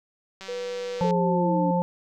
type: click train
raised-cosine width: 0.2 ms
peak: -23 dBFS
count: 135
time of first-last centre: 0.41-1.108 s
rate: 192 Hz
type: tone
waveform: sine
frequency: 490 Hz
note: B4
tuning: 14 cents flat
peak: -29 dBFS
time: 0.48-1.06 s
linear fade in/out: 10 ms
type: harmonic tone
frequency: 176.4 Hz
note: F3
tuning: 18 cents sharp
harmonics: 1 / 3 / 5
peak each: -23 / -26 / -26 dBFS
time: 1.01-1.82 s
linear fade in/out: 0 ms
type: linear sweep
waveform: sine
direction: down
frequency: 444.3 to 280 Hz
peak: -27 dBFS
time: 1.04-1.71 s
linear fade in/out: 2 ms
effects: none